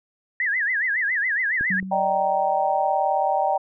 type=tone with vibrato; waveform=sine; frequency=1823 Hz; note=A#6; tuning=39 cents flat; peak=-20 dBFS; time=0.4-1.8 s; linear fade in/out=2 ms; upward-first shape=sine; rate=7.2 Hz; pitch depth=210 cents each way
type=clicks; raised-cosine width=3 ms; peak=-21 / -26 dBFS; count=2; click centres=1.61 / 1.828 s
type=tone with exponential decay; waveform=sine; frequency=189.3 Hz; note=F#3; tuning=40 cents sharp; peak=-24 dBFS; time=1.7-2.95 s; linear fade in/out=5 ms; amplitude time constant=270 ms
type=chord; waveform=sine; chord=Eb major seventh; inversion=third; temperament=just; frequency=583.4 / 622.3 / 777.8 / 933.4 Hz; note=D5 / Eb5 / G5 / Bb5; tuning=-12 / 0 / -14 / +2 cents; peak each=-26 / -27 / -21 / -26 dBFS; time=1.91-3.58 s; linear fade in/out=10 ms
effects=none